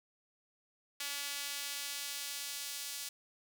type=tone with high-pass filter sweep; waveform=sawtooth; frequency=284.6 Hz; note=C#4; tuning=46 cents sharp; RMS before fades=-41 dBFS; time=1-3.09 s; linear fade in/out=5 ms; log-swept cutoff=2600 to 4500 Hz; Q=0.71; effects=none